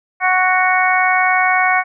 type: harmonic tone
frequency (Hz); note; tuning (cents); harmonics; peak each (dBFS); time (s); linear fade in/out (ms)
369.7; F#4; -1; 2 / 3 / 4 / 5 / 6; -16 / -19 / -19 / -20 / -17; 0.2-1.84; 50
effects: none